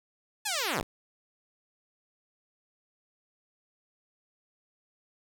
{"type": "linear sweep", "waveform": "5% pulse", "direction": "down", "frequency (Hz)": [880, 30.87], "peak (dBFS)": -17, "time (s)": [0.45, 0.83], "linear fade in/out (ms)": 10, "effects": []}